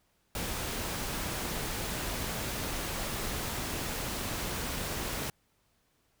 pink noise, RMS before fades -35 dBFS, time 0.35-5.3 s, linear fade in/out 2 ms, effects pink hiss -72 dBFS RMS until 6.2 s

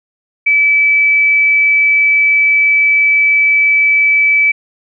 sine tone, 2303 Hz, D7, 34 cents flat, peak -7 dBFS, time 0.46-4.52 s, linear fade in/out 10 ms, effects none

